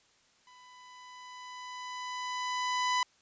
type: tone with level ramp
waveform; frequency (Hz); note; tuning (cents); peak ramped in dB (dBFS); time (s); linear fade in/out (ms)
sawtooth; 998; B5; +18; -51 to -22; 0.47-3.03; 2
effects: white hiss -66 dBFS RMS until 3.21 s + resampled to 16000 Hz